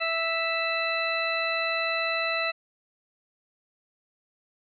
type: harmonic tone with a mistuned harmonic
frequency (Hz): 659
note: E5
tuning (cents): -1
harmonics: 1 / 2 / 3 / 4 / 6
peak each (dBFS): -31 / -32 / -32 / -29 / -34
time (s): 0-2.52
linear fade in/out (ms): 20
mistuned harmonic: 6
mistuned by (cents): +23
effects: none